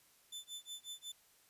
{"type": "tone with tremolo", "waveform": "sawtooth", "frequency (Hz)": 3520, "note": "A7", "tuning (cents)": 0, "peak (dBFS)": -40, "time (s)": [0.32, 1.12], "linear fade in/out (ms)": 5, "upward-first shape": "sine", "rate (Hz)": 5.5, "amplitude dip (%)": 100, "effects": ["white hiss -68 dBFS RMS until 1.49 s", "resampled to 32000 Hz"]}